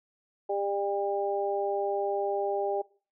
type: harmonic tone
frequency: 200 Hz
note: G3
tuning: 35 cents sharp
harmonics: 2 / 3 / 4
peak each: -30 / -32 / -32 dBFS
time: 0.49-2.82 s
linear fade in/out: 10 ms
effects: noise-tail reverb RT60 0.4 s tail -22 dB re dry